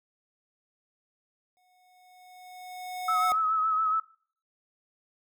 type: tone with exponential growth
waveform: square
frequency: 732 Hz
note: F#5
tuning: 19 cents flat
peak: -27 dBFS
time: 1.57-3.32 s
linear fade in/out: 0 ms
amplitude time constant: 380 ms
type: tone with vibrato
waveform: sine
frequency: 1289 Hz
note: E6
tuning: 39 cents flat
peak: -23 dBFS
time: 3.08-4 s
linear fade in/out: 5 ms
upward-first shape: sine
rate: 7.1 Hz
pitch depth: 37 cents each way
effects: noise-tail reverb RT60 0.5 s tail -21 dB re dry